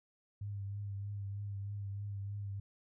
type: tone with vibrato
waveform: sine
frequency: 100.6 Hz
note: G2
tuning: 45 cents sharp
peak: -38 dBFS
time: 0.41-2.6 s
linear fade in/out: 5 ms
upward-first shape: triangle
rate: 3.2 Hz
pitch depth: 37 cents each way
effects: none